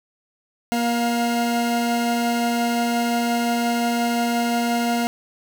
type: tone pair together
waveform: 40% pulse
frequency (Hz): 236.9 / 705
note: A#3 / F5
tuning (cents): +28 / +16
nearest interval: octave + perfect fifth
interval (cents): 1888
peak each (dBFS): -20 / -23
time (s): 0.72-5.07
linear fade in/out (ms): 0
effects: none